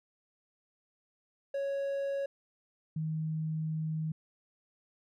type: tone pair in turn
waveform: triangle / sine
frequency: 554.4 / 157.56 Hz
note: C#5 / D#3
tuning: 0 / +22 cents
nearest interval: octave + minor seventh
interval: 2178 cents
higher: first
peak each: -29 / -31 dBFS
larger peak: first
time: 1.54-2.26 / 2.96-4.12 s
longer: second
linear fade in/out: 5 ms
effects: none